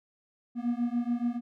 triangle beating tone pair, 236.2 / 243.2 Hz, A#3 / B3, +23 / -26 cents, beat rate 7 Hz, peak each -28 / -28 dBFS, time 0.55-1.41 s, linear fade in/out 50 ms, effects none

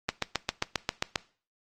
click train, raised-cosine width 0.2 ms, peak -8 dBFS, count 9, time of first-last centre 0.09-1.158 s, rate 7.49 Hz, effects noise-tail reverb RT60 0.4 s tail -19 dB re dry + Opus 24 kbps

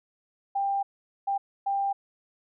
sine tone bursts at uneven times, 793 Hz, G5, 20 cents sharp, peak -24 dBFS, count 3, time 0.55-0.83 / 1.27-1.38 / 1.66-1.93 s, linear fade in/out 10 ms, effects none

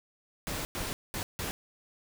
pink noise bursts at uneven times, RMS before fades -35 dBFS, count 4, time 0.47-0.65 / 0.75-0.93 / 1.14-1.23 / 1.39-1.51 s, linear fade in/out 0 ms, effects none

